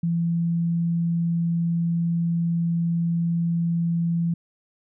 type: tone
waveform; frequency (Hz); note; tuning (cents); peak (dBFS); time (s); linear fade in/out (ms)
sine; 168.8; E3; +41; -20; 0.03-4.34; 5
effects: none